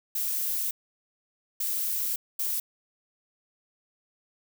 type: noise bursts at uneven times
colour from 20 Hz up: violet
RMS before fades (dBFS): -29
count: 3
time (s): 0.15-0.71 / 1.6-2.16 / 2.39-2.6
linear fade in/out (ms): 5
effects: none